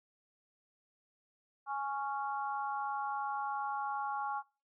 harmonic tone, 277.2 Hz, C#4, in tune, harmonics 3 / 4 / 5, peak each -36 / -39 / -42 dBFS, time 1.66-4.43 s, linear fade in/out 50 ms, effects noise-tail reverb RT60 0.3 s tail -21 dB re dry

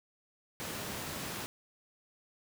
pink high-pass noise, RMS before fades -40 dBFS, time 0.6-1.46 s, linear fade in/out 0 ms, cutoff 100 Hz, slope 12 dB/octave, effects none

